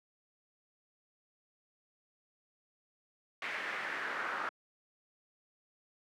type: noise with band-pass filter sweep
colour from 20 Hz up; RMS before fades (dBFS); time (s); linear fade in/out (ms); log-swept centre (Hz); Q
brown; -38; 3.42-4.49; 2; 2100 to 1400; 2.9
effects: high-pass 300 Hz 12 dB/octave